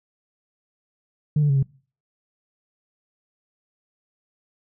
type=tone with pitch steps; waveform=sine; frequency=150.2 / 146.4 / 138.4 / 135.6 Hz; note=D3 / D3 / C#3 / C#3; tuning=+39 / -5 / -2 / -38 cents; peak=-14 dBFS; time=1.36-1.628 s; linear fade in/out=5 ms; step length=67 ms; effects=noise-tail reverb RT60 0.4 s tail -23 dB re dry + tanh soft clip ceiling -13 dBFS